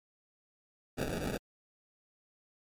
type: noise with sample-and-hold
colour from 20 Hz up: violet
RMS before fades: -35 dBFS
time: 0.97-1.38 s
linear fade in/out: 20 ms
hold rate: 1050 Hz
effects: MP3 64 kbps